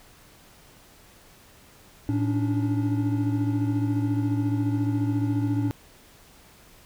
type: tone cluster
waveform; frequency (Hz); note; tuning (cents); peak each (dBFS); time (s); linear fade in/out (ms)
triangle; 111.1 / 284.6 / 298.9; A2 / C#4 / D4; +17 / +46 / +31; -23 / -24 / -29; 2.09-5.71; 0
effects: pink hiss -53 dBFS RMS until 6.85 s